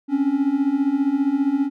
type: beating tone pair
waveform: triangle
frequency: 267.8 / 282.8 Hz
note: C4 / C#4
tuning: +40 / +35 cents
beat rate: 15 Hz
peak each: -20 / -17 dBFS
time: 0.08-1.7 s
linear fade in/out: 50 ms
effects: none